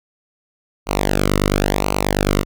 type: tone with flanger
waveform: sawtooth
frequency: 49.32 Hz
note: G1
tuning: 11 cents sharp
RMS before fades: -18 dBFS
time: 0.86-2.45 s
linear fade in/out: 50 ms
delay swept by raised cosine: 0.57 to 1.23 ms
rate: 0.95 Hz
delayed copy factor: -0.85
effects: none